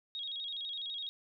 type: tone with vibrato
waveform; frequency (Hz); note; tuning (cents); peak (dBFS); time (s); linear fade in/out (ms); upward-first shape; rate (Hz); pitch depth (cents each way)
sine; 3520; A7; 0; -37; 0.15-1.09; 0; square; 12; 110
effects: none